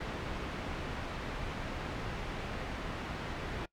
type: low-pass noise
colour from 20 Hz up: pink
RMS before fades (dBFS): -39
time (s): 0-3.66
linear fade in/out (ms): 10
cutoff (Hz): 2700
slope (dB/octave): 12
effects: noise-tail reverb RT60 0.1 s tail -22 dB re dry